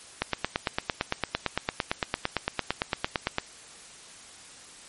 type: click train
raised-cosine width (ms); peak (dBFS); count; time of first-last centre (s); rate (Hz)
0.3; -8; 29; 0.22-3.384; 8.85
effects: white hiss -48 dBFS RMS until 4.88 s + MP3 48 kbps